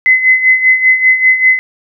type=tone with tremolo; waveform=sine; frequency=2037 Hz; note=C7; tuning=47 cents flat; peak=-3 dBFS; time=0.06-1.59 s; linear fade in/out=0 ms; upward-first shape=sine; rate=5.1 Hz; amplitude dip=70%; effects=none